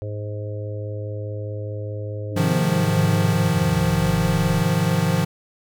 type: harmonic tone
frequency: 104.8 Hz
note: G#2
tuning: 16 cents sharp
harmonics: 1 / 3 / 4 / 5 / 6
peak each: -27 / -40 / -37 / -34 / -43 dBFS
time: 0.02-3.36 s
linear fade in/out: 0 ms
type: exponential sweep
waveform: sine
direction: down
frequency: 310 to 31.51 Hz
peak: -28 dBFS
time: 2.31-4.65 s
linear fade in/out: 50 ms
type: chord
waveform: square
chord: F minor seventh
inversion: first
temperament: equal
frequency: 103.83 / 130.81 / 155.56 / 174.61 Hz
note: Ab2 / C3 / Eb3 / F3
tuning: 0 / 0 / 0 / 0 cents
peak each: -26 / -27 / -23 / -22 dBFS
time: 2.36-5.25 s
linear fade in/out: 10 ms
effects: none